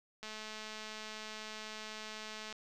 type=click train; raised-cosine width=0.2 ms; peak=-28 dBFS; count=497; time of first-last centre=0.23-2.526 s; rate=216 Hz; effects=none